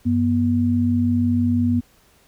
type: tone pair together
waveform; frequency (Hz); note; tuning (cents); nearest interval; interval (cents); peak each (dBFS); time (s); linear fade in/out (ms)
sine; 96.1 / 242.2; G2 / B3; -34 / -34; octave + major third; 1600; -21 / -17; 0.05-1.81; 20
effects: pink hiss -56 dBFS RMS until 2.27 s